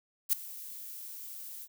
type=noise with ADSR envelope; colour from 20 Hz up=violet; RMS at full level=-24 dBFS; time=0.29-1.68 s; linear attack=37 ms; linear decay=8 ms; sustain=-20 dB; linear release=51 ms; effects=none